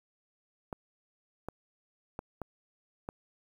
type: clicks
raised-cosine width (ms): 1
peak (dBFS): -23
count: 5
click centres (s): 0.728 / 1.486 / 2.191 / 2.417 / 3.089
effects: 9-bit